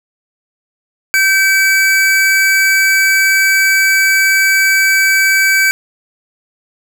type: tone pair together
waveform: square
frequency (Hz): 1551 / 2290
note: G6 / D7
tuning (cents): -19 / -44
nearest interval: perfect fifth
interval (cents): 675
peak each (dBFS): -12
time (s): 1.14-5.71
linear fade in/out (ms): 0
effects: none